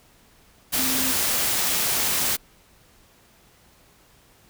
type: tone in noise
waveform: sine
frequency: 260 Hz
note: C4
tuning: 11 cents flat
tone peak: -29 dBFS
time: 0.77-1.13 s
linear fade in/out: 20 ms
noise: white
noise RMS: -23 dBFS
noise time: 0.72-2.37 s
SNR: -9 dB
effects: pink hiss -56 dBFS RMS until 4.49 s